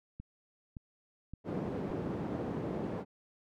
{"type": "click train", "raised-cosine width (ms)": 5, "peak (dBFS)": -31, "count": 4, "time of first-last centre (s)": [0.2, 1.905], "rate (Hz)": 1.76}
{"type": "band-pass noise", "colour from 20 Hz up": "white", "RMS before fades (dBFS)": -37, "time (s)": [1.44, 3.05], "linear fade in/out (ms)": 50, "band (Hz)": [120, 340], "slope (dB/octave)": 12}
{"effects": []}